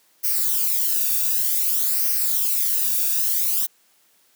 violet noise with flanger, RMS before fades -21 dBFS, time 0.23-3.67 s, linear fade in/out 20 ms, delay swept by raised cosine 0.27 to 0.98 ms, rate 0.54 Hz, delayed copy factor -0.7, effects white hiss -60 dBFS RMS until 4.35 s + high-pass 150 Hz 12 dB/octave

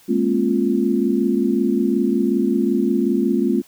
sine chord, Bb minor seventh, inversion third, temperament equal with one note detuned, 207.7 / 233.1 / 270.2 / 349.2 Hz, Ab3 / Bb3 / Db4 / F4, 0 / 0 / -44 / 0 cents, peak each -21 dBFS, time 0.08-3.62 s, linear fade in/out 20 ms, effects white hiss -51 dBFS RMS until 3.67 s

